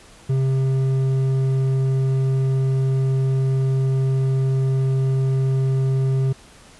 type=tone with hard clipping; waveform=sine; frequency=133.1 Hz; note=C3; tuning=30 cents sharp; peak=-18 dBFS; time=0.29-6.33 s; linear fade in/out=10 ms; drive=6 dB; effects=pink hiss -47 dBFS RMS until 6.79 s + resampled to 24000 Hz